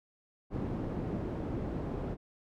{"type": "low-pass noise", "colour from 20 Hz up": "white", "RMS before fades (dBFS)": -36, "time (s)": [0.5, 2.17], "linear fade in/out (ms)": 50, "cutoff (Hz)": 320, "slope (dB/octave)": 12, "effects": []}